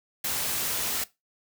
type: noise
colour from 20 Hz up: white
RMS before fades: -29 dBFS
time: 0.24-1.04 s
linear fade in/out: 5 ms
effects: noise-tail reverb RT60 0.2 s tail -18 dB re dry